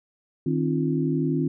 sine tone cluster, 154.4 / 266 / 306.6 / 346.6 Hz, D#3 / C4 / D#4 / F4, -13 / +29 / -25 / -13 cents, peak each -25 / -25 / -32 / -28 dBFS, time 0.46-1.48 s, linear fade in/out 5 ms, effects none

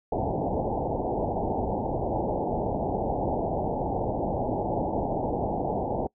white low-pass noise, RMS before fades -28 dBFS, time 0.12-6.07 s, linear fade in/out 5 ms, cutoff 880 Hz, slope 96 dB/octave, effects noise-tail reverb RT60 0.1 s tail -23 dB re dry

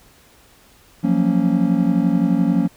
triangle chord, Gb major seventh, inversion third, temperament just, 173.43 / 185 / 231.2 / 277.5 Hz, F3 / Gb3 / Bb3 / Db4, -12 / 0 / -14 / +2 cents, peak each -18 dBFS, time 1.03-2.68 s, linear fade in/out 20 ms, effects pink hiss -51 dBFS RMS until 2.76 s

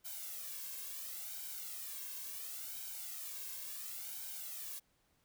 blue noise with flanger, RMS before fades -45 dBFS, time 0.04-4.8 s, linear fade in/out 20 ms, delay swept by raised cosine 1.3 to 1.87 ms, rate 0.72 Hz, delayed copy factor +0.75, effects pink hiss -75 dBFS RMS until 5.24 s

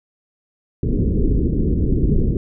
pink low-pass noise, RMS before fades -17 dBFS, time 0.83-2.37 s, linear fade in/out 2 ms, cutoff 420 Hz, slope 48 dB/octave, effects none

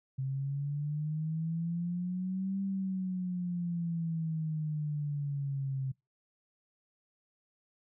sine exponential two-way sweep, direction up then down, 132.2 to 196 to 132.2 Hz, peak -31 dBFS, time 0.18-5.92 s, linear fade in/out 10 ms, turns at 2.61 s, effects noise-tail reverb RT60 0.2 s tail -24 dB re dry

